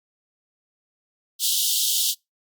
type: high-pass noise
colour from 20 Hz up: pink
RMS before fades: -22 dBFS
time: 1.39-2.15 s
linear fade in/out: 50 ms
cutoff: 3000 Hz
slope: 96 dB/octave
effects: noise-tail reverb RT60 0.2 s tail -26 dB re dry + Opus 48 kbps